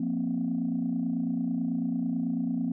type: chord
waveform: sine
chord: F suspended fourth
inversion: none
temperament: just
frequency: 174.61 / 232.8 / 261.9 Hz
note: F3 / Bb3 / C4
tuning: 0 / -2 / +2 cents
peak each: -32 / -29 / -29 dBFS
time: 0-2.72 s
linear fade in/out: 5 ms
effects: tanh soft clip ceiling -20 dBFS